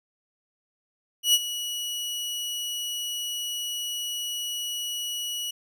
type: tone with ADSR envelope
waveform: sawtooth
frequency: 2925 Hz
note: F#7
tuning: 21 cents flat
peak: -12 dBFS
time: 1.23-5.51 s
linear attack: 110 ms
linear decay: 41 ms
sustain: -14 dB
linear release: 7 ms
effects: none